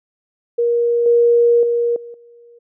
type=tone with level steps; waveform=sine; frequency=472.9 Hz; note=A#4; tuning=25 cents sharp; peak=-13 / -9 / -14 / -31 / -42 dBFS; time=0.58-2.59 s; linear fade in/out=10 ms; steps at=1.06 / 1.63 / 1.96 / 2.14 s; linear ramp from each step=2 ms; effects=none